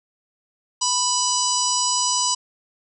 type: harmonic tone with a mistuned harmonic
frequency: 991 Hz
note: B5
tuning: 6 cents sharp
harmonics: 1 / 3 / 4 / 5 / 6 / 7 / 8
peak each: -24 / -30 / -32 / -25 / -26 / -29 / -25 dBFS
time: 0.81-2.35 s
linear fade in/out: 10 ms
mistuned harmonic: 6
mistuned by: -28 cents
effects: none